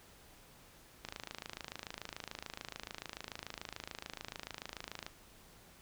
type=click train; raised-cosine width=0.2 ms; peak=-24 dBFS; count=109; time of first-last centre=1.05-5.065 s; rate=26.9 Hz; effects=pink hiss -60 dBFS RMS until 5.81 s